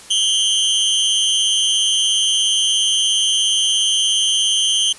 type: tone with amplitude modulation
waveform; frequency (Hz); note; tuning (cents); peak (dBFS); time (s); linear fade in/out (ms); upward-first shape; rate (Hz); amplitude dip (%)
sawtooth; 3100; G7; -20; -7; 0.1-4.93; 10; sine; 217; 85
effects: white hiss -40 dBFS RMS until 4.98 s + resampled to 24000 Hz